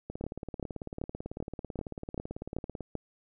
two click trains, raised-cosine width 2 ms, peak -20 / -24 dBFS, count 8 / 50, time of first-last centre 0.24-2.953 / 0.1-2.807 s, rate 2.58 / 18.1 Hz, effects none

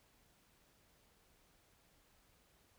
silence, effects pink hiss -71 dBFS RMS until 2.78 s

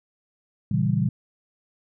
sine chord, A# diminished seventh, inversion none, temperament equal, 116.54 / 138.59 / 164.81 / 196 Hz, A#2 / C#3 / E3 / G3, 0 / 0 / 0 / 0 cents, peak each -25 dBFS, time 0.71-1.09 s, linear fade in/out 5 ms, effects none

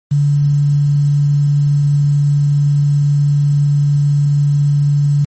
sine tone with quantisation, 144.2 Hz, D3, 31 cents flat, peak -9 dBFS, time 0.11-5.25 s, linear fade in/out 10 ms, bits 6, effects MP3 32 kbps

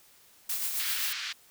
blue noise with tremolo, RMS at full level -30 dBFS, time 0.49-1.13 s, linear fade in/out 5 ms, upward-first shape triangle, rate 7.7 Hz, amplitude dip 45%
white band-pass noise, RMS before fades -36 dBFS, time 0.79-1.33 s, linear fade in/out 10 ms, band 1400 to 4900 Hz, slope 24 dB/octave
effects white hiss -59 dBFS RMS until 1.5 s

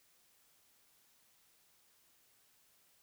silence, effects white hiss -70 dBFS RMS until 3.02 s

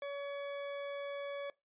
40% pulse tone, 565 Hz, C#5, 33 cents sharp, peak -38 dBFS, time 0.02-1.5 s, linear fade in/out 2 ms, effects noise-tail reverb RT60 0.2 s tail -20 dB re dry + resampled to 8000 Hz

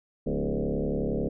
sine tone with frequency modulation, 124 Hz, B2, 7 cents sharp, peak -25 dBFS, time 0.26-1.29 s, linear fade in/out 10 ms, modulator 71.1 Hz, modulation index 6, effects none

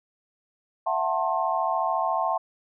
sine chord, F# half-diminished seventh, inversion third, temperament just, 666 / 740 / 888 / 1065.6 Hz, E5 / F#5 / A5 / C6, +18 / 0 / +16 / +31 cents, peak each -28 dBFS, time 0.86-2.38 s, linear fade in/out 10 ms, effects none

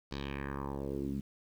10% pulse tone with low-pass filter sweep, 69.3 Hz, C#2, in tune, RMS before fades -38 dBFS, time 0.11-1.21 s, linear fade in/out 10 ms, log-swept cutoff 4800 to 200 Hz, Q 2.8, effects 10-bit

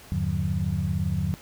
sine tone cluster, 82.6 / 100.4 / 148.2 / 181.1 Hz, E2 / G2 / D3 / F#3, +4 / +42 / +16 / -37 cents, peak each -29 dBFS, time 0.12-1.34 s, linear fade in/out 0 ms, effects pink hiss -48 dBFS RMS until 1.41 s

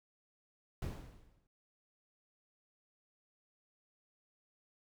brown noise with exponential decay, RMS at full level -37 dBFS, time 0.82-1.47 s, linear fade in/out 2 ms, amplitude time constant 140 ms, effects none

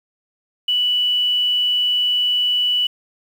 sine tone with quantisation, 2960 Hz, F#7, in tune, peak -15 dBFS, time 0.68-2.87 s, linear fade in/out 5 ms, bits 7, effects none

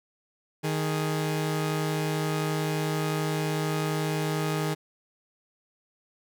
sawtooth tone pair together, 155.56 / 415.3 Hz, D#3 / G#4, 0 / 0 cents, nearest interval octave + perfect fourth, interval 1700 cents, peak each -23 / -28 dBFS, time 0.63-4.75 s, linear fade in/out 20 ms, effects none

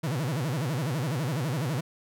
40% pulse tone with vibrato, 140.8 Hz, C#3, 27 cents sharp, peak -26 dBFS, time 0.03-1.81 s, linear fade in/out 10 ms, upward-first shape sine, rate 12 Hz, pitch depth 300 cents each way, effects none

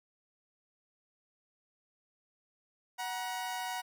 sawtooth tone pair together, 741.4 / 954 Hz, F#5 / A#5, +3 / +40 cents, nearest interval major third, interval 437 cents, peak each -34 / -35 dBFS, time 2.98-3.82 s, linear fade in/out 20 ms, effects none

